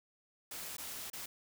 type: noise with dropouts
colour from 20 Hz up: white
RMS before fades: -44 dBFS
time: 0.51-1.26 s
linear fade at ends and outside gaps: 5 ms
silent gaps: 0.769-0.781 / 1.101-1.131 s
effects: none